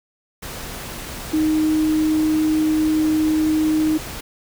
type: tone in noise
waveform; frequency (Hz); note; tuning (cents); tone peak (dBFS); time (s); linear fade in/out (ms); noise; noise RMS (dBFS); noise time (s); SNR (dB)
sine; 311.1; D#4; 0; -15; 1.33-3.98; 10; pink; -32; 0.42-4.21; +14
effects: none